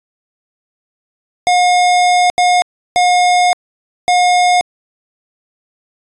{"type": "tone bursts at uneven times", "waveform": "square", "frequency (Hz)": 718, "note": "F5", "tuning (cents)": 48, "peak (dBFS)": -9, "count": 4, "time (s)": [[1.47, 2.3], [2.38, 2.62], [2.96, 3.53], [4.08, 4.61]], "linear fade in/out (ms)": 0, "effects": ["resampled to 22050 Hz"]}